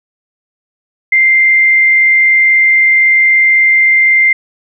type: tone with frequency modulation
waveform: sine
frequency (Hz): 2093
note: C7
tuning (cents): 0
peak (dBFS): -5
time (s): 1.12-4.33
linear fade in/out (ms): 5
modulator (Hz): 63.8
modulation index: 0.33
effects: none